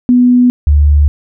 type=tone pair in turn; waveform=sine; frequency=246.9 / 73.15 Hz; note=B3 / D2; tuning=0 / -6 cents; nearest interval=octave + major sixth; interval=2106 cents; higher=first; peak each=-4 dBFS; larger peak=neither; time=0.09-0.5 / 0.67-1.08 s; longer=neither; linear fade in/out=0 ms; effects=none